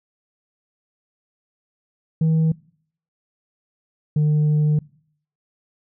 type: tone pair in turn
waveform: sine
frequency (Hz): 160 / 151.02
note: D#3 / D3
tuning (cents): +49 / +49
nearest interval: minor second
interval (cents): 100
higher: first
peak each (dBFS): -12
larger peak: neither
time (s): 2.21-2.52 / 4.16-4.79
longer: second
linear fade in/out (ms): 5
effects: noise-tail reverb RT60 0.6 s tail -24 dB re dry + tanh soft clip ceiling -14 dBFS